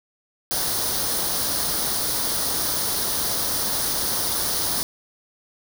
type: noise with comb filter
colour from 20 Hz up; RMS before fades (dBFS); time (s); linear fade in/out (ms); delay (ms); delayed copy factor
white; -24; 0.51-4.83; 0; 0.2; +0.65
effects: none